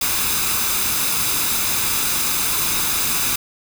white noise with comb filter, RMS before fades -20 dBFS, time 0.01-3.36 s, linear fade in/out 5 ms, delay 0.8 ms, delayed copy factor +0.5, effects none

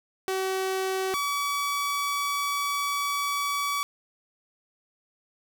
sawtooth tone pair in turn, 379.6 / 1141.5 Hz, F#4 / D6, +44 / -50 cents, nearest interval octave + perfect fifth, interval 1906 cents, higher second, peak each -22 dBFS, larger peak neither, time 0.28-1.14 / 1.14-3.83 s, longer second, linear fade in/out 0 ms, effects 9-bit

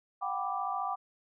sine chord, G major seventh, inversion third, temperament equal with one note detuned, 729.8 / 784 / 987.8 / 1174.7 Hz, F#5 / G5 / B5 / D6, -24 / 0 / 0 / 0 cents, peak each -38 / -35 / -40 / -35 dBFS, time 0.21-0.96 s, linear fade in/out 20 ms, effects none

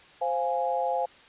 sine chord, F minor, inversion second, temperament equal, 523.3 / 698.5 / 830.6 Hz, C5 / F5 / Ab5, 0 / 0 / 0 cents, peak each -29 dBFS, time 0.21-1.06 s, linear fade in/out 10 ms, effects white hiss -53 dBFS RMS until 1.28 s + resampled to 8000 Hz

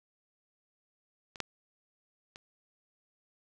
clicks, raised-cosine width 0.2 ms, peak -28 / -14 / -29 dBFS, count 3, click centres 1.358 / 1.403 / 2.359 s, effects none

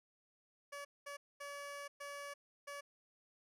15% pulse tone bursts at uneven times, 570 Hz, C#5, 48 cents sharp, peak -39 dBFS, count 5, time 0.72-0.85 / 1.06-1.17 / 1.4-1.88 / 2-2.34 / 2.67-2.81 s, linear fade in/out 10 ms, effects low-pass 12000 Hz 12 dB/octave

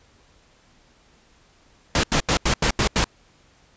pink noise bursts, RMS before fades -19 dBFS, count 7, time 1.95-3.043 s, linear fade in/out 2 ms, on 85 ms, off 83 ms, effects pink hiss -57 dBFS RMS until 3.76 s + resampled to 16000 Hz

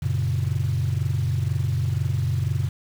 sine chord, F# major, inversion none, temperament equal, 92.5 / 116.54 / 138.59 Hz, F#2 / A#2 / C#3, 0 / 0 / 0 cents, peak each -24 dBFS, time 0.02-2.69 s, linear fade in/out 10 ms, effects tanh soft clip ceiling -15 dBFS + 7-bit

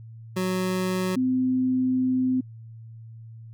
25% pulse / sine tone pair in turn, 185 / 256.6 Hz, F#3 / C4, 0 / -34 cents, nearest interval tritone, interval 566 cents, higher second, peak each -20 dBFS, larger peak neither, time 0.36-1.16 / 1.16-2.41 s, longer second, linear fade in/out 10 ms, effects added 113 Hz sine -40 dBFS peak until 3.53 s

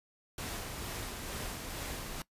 pink noise with tremolo, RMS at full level -39 dBFS, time 0.38-2.22 s, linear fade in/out 2 ms, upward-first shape sine, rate 2.2 Hz, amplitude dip 30%, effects noise-tail reverb RT60 0.1 s tail -20 dB re dry + resampled to 32000 Hz

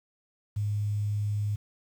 sine tone, 103.83 Hz, G#2, in tune, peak -26 dBFS, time 0.56-1.56 s, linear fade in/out 10 ms, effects 9-bit

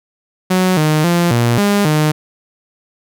sawtooth tone with pitch steps, 184.8 / 153.9 / 172.8 / 118.7 / 203.3 / 152.9 Hz, F#3 / D#3 / F3 / A#2 / G#3 / D#3, -2 / -19 / -18 / +32 / -37 / -30 cents, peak -7 dBFS, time 0.5-2.12 s, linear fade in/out 10 ms, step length 270 ms, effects none

